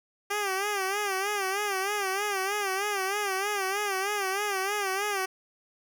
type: tone with vibrato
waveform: 10% pulse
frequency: 397.1 Hz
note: G4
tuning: 22 cents sharp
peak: -19 dBFS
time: 0.3-5.26 s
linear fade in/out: 10 ms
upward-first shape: sine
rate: 3.2 Hz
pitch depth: 93 cents each way
effects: none